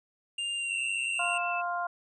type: tone with pitch glide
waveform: square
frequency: 2800 to 2766 Hz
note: F7 to F7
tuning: +4 to -17 cents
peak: -31 dBFS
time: 0.38-1.38 s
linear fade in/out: 5 ms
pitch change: -21 cents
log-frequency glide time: 0.55-0.66 s
type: tone with vibrato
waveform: sine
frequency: 2653 Hz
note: E7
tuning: 10 cents sharp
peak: -33 dBFS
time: 0.69-1.62 s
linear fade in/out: 20 ms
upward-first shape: square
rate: 5.4 Hz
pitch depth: 11 cents each way
type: harmonic tone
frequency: 350 Hz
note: F4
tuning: 4 cents sharp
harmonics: 2 / 3 / 4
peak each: -32 / -34 / -35 dBFS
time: 1.19-1.87 s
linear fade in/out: 5 ms
effects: resampled to 22050 Hz